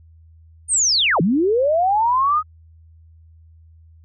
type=linear two-way sweep; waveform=sine; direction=down then up; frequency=9060 to 151.2 to 1272 Hz; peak=-14 dBFS; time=0.68-2.43 s; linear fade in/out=50 ms; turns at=1.21 s; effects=added 81 Hz sine -45 dBFS peak until 4.04 s